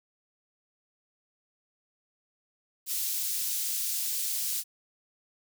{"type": "high-pass noise", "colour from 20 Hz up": "white", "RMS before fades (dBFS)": -31, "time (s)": [2.86, 4.64], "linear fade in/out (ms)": 50, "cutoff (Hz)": 4400, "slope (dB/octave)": 12, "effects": []}